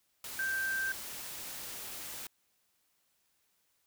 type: tone in noise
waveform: sine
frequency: 1568 Hz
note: G6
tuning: in tune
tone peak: -31 dBFS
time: 0.39-0.92 s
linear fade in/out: 2 ms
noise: white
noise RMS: -43 dBFS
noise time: 0.24-2.27 s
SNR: +9 dB
effects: white hiss -75 dBFS RMS until 3.86 s